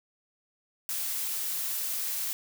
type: noise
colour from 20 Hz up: blue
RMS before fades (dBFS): -32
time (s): 0.89-2.33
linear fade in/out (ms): 0
effects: none